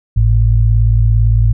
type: tone pair together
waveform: sine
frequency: 52.3 / 110 Hz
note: G#1 / A2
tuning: +13 / 0 cents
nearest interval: octave + minor second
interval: 1287 cents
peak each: -10 dBFS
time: 0.16-1.53 s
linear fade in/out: 10 ms
effects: none